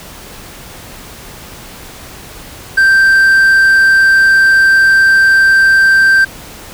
triangle tone, 1568 Hz, G6, in tune, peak -3 dBFS, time 2.77-6.25 s, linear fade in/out 10 ms, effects pink hiss -32 dBFS RMS until 6.73 s

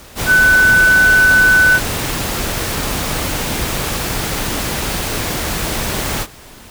sine tone in noise, 1500 Hz, F#6, 23 cents sharp, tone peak -7 dBFS, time 0.26-1.8 s, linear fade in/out 50 ms, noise pink, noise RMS -20 dBFS, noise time 0.15-6.27 s, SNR +10 dB, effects pink hiss -39 dBFS RMS until 6.7 s

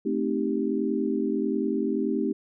sine chord, A half-diminished seventh, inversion none, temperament equal, 220 / 261.6 / 311.1 / 392 Hz, A3 / C4 / Eb4 / G4, 0 / 0 / 0 / 0 cents, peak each -29 dBFS, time 0.05-2.33 s, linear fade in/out 10 ms, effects none

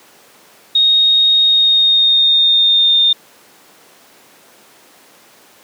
sine tone with pitch glide, 3729 to 3633 Hz, A#7 to A#7, 0 to -45 cents, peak -8 dBFS, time 0.75-3.13 s, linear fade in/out 5 ms, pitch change -45 cents, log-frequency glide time 1.42-3 s, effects pink hiss -45 dBFS RMS until 5.63 s + high-pass 300 Hz 12 dB/octave

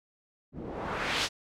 white noise with low-pass filter sweep, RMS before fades -33 dBFS, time 0.52-1.29 s, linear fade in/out 50 ms, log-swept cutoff 230 to 5300 Hz, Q 1.2, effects none

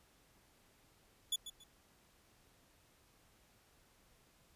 sawtooth tone with echo, 3442 Hz, A7, 39 cents flat, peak -30 dBFS, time 1.32-1.36 s, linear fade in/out 5 ms, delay 140 ms, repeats 2, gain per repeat -12 dB, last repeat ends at 1.64 s, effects pink hiss -69 dBFS RMS until 4.55 s + resampled to 32000 Hz

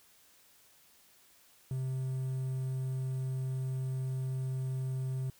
triangle tone with quantisation, 130.81 Hz, C3, in tune, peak -30 dBFS, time 1.71-5.3 s, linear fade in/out 2 ms, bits 10, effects white hiss -63 dBFS RMS until 5.39 s

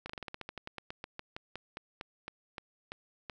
slowing click train, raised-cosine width 0.3 ms, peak -24 dBFS, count 23, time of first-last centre 0.06-3.298 s, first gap 35 ms, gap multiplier 1.12, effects none

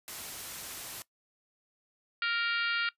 white noise, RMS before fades -41 dBFS, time 0.08-1.02 s, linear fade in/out 0 ms
harmonic tone, 466.2 Hz, A#4, in tune, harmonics 3 / 4 / 5 / 6 / 7 / 8 / 9 / 10, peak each -31 / -38 / -37 / -36 / -41 / -43 / -42 / -44 dBFS, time 2.22-2.89 s, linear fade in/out 2 ms
effects noise-tail reverb RT60 0.1 s tail -19 dB re dry + resampled to 32000 Hz

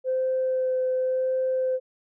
sine tone with vibrato, 516 Hz, C5, 24 cents flat, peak -21 dBFS, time 0.04-1.8 s, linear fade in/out 50 ms, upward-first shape sine, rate 0.91 Hz, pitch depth 10 cents each way, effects tanh soft clip ceiling -17 dBFS

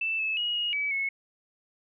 sine tone with pitch steps, 2650 / 2606 / 2895 / 2877 / 2288 / 2192 Hz, E7 / E7 / F#7 / F#7 / D7 / C#7, +9 / -20 / -38 / -49 / -46 / -20 cents, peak -26 dBFS, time 0.01-1.09 s, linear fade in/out 5 ms, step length 180 ms, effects none

